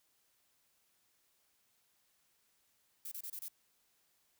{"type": "noise bursts", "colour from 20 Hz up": "violet", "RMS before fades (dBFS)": -44, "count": 5, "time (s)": [3.05, 3.484], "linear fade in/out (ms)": 5, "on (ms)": 66, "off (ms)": 26, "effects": ["white hiss -75 dBFS RMS until 4.39 s"]}